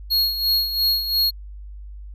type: tone with tremolo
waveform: square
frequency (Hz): 4302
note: C8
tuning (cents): +47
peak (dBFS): -16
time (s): 0.1-1.31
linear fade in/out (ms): 20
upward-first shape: sine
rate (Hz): 2.9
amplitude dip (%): 65
effects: added 50 Hz sine -34 dBFS peak until 2.14 s